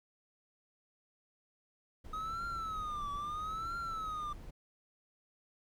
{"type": "noise", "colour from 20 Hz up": "brown", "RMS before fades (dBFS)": -48, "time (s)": [2.04, 4.51], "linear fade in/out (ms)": 10}
{"type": "tone with vibrato", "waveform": "triangle", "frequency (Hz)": 1259, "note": "D#6", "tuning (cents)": 20, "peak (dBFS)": -35, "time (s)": [2.13, 4.33], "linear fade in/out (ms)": 5, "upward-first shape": "triangle", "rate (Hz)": 0.76, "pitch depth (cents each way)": 170}
{"effects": []}